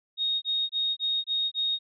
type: tone bursts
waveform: sine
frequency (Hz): 3729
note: A#7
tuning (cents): 0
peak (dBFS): -24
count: 6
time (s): 0.17-1.79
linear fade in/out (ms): 50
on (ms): 250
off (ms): 24
effects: none